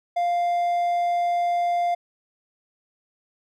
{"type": "tone", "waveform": "triangle", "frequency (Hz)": 698.5, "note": "F5", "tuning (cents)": 0, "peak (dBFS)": -18, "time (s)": [0.16, 1.95], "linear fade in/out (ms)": 10, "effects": []}